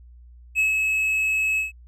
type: tone with ADSR envelope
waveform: triangle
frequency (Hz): 2580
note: E7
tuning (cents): -38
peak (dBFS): -15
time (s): 0.55-1.72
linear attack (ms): 41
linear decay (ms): 130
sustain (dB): -3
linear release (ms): 140
effects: added 60 Hz sine -44 dBFS peak until 1.87 s